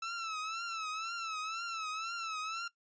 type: tone with vibrato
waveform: sawtooth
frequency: 1319 Hz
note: E6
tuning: 1 cent sharp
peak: -33 dBFS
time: 0.02-2.68 s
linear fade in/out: 5 ms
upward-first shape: triangle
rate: 2 Hz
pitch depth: 99 cents each way
effects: noise-tail reverb RT60 0.1 s tail -18 dB re dry + resampled to 16000 Hz